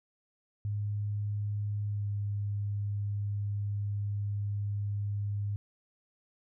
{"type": "tone with pitch glide", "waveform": "sine", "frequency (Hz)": [103.4, 102.09], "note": ["G#2", "G#2"], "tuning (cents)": [-7, -29], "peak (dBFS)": -30, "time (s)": [0.65, 5.56], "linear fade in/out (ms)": 0, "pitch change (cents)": -22, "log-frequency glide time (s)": [1.87, 2.07], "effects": []}